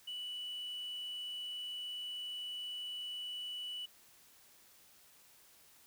sine tone, 2960 Hz, F#7, in tune, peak -38 dBFS, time 0.07-3.86 s, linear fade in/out 10 ms, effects tanh soft clip ceiling -38 dBFS + white hiss -63 dBFS RMS until 5.86 s

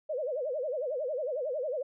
sine tone with vibrato, 554.4 Hz, C#5, in tune, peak -30 dBFS, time 0.09-1.83 s, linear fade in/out 10 ms, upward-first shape sine, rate 11 Hz, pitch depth 230 cents each way, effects none

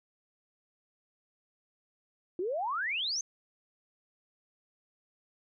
sine exponential sweep, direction up, 337.6 to 6470 Hz, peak -30 dBFS, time 2.39-3.21 s, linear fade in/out 2 ms, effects none

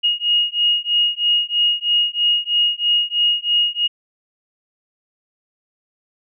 sine beating tone pair, 2869 / 2872.1 Hz, F7 / F7, +46 / +48 cents, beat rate 3.1 Hz, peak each -18 dBFS, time 0.03-3.88 s, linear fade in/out 20 ms, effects none

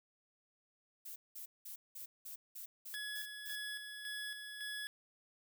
violet noise bursts, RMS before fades -48 dBFS, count 9, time 1.05-3.56 s, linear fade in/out 10 ms, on 110 ms, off 190 ms
25% pulse tone with tremolo, 1690 Hz, G#6, 30 cents sharp, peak -37 dBFS, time 2.94-4.87 s, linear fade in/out 0 ms, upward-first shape square, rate 1.8 Hz, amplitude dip 45%
effects none

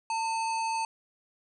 harmonic tone with a mistuned harmonic, 902 Hz, A5, 43 cents sharp, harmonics 1 / 3 / 5 / 7 / 9 / 10, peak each -28 / -38 / -42 / -45 / -47 / -48 dBFS, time 0.1-0.85 s, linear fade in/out 2 ms, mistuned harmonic 3, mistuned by -77 cents, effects none

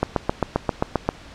click train, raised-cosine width 1 ms, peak -4 dBFS, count 9, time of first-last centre 0.03-1.09 s, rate 7.55 Hz, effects pink hiss -43 dBFS RMS until 1.34 s + low-pass 5000 Hz 12 dB/octave

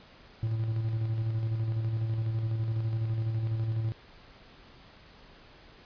triangle tone with tremolo, 111.7 Hz, A2, 27 cents sharp, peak -24 dBFS, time 0.43-3.92 s, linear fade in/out 0 ms, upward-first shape square, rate 12 Hz, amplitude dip 35%, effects pink hiss -54 dBFS RMS until 5.85 s + resampled to 11025 Hz

